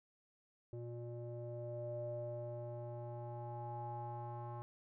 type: tone with low-pass filter sweep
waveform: square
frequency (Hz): 119.3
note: A#2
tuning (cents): +41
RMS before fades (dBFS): -45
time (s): 0.73-4.62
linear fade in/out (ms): 0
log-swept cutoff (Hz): 470 to 960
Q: 8.2
effects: none